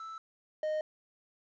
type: tone pair in turn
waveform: triangle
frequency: 1318.5 / 617.4 Hz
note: E6 / D#5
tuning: 0 / -14 cents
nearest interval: octave + minor second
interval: 1314 cents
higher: first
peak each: -39 / -28 dBFS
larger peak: second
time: 0-0.18 / 0.63-0.81 s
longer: neither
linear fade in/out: 2 ms
effects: resampled to 16000 Hz + 11-bit